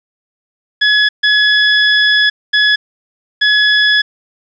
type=tone bursts at uneven times; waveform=25% pulse; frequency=1695 Hz; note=G#6; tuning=35 cents sharp; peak=-4 dBFS; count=4; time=0.81-1.09 / 1.23-2.3 / 2.53-2.76 / 3.41-4.02 s; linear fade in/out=10 ms; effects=resampled to 16000 Hz + 7-bit